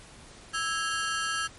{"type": "ring-modulated tone", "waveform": "sawtooth", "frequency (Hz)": 1480, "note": "F#6", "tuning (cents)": 0, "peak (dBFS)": -21, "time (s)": [0.53, 1.48], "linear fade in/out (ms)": 20, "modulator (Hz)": 165, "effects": ["pink hiss -50 dBFS RMS until 1.58 s", "MP3 48 kbps"]}